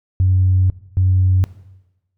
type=tone bursts at uneven times; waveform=sine; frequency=93 Hz; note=F#2; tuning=9 cents sharp; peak=-10 dBFS; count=2; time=0.2-0.7 / 0.97-1.44 s; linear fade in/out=0 ms; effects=noise-tail reverb RT60 1.0 s tail -18 dB re dry + tanh soft clip ceiling -6 dBFS